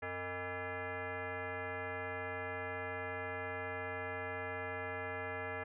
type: tone with frequency modulation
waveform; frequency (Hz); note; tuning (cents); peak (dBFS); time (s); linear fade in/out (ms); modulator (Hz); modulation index
sine; 622.3; D#5; 0; -38; 0.02-5.64; 10; 359; 4.3
effects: none